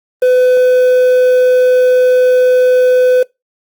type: tone with quantisation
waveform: triangle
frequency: 504 Hz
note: B4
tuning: 35 cents sharp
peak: -4 dBFS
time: 0.22-3.23 s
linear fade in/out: 5 ms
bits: 5
effects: noise-tail reverb RT60 0.2 s tail -23 dB re dry + Opus 24 kbps